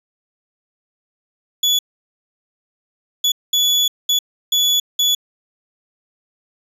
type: tone bursts at uneven times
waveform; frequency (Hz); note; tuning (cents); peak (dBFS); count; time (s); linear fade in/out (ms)
35% pulse; 3419; G#7; +50; -11; 6; 1.63-1.79 / 3.24-3.32 / 3.53-3.88 / 4.09-4.19 / 4.52-4.8 / 4.99-5.15; 5
effects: resampled to 32000 Hz